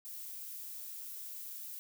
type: noise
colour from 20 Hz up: violet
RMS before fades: -45 dBFS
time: 0.05-1.79 s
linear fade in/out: 0 ms
effects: none